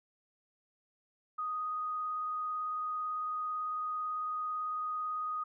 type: tone with vibrato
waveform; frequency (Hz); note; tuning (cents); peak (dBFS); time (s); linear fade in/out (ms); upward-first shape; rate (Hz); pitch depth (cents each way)
sine; 1244.5; D#6; 0; -33; 1.38-5.44; 10; sine; 18; 8
effects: none